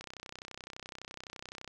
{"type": "click train", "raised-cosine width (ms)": 0.2, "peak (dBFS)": -26, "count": 54, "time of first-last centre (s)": [0.01, 1.677], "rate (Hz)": 31.8, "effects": []}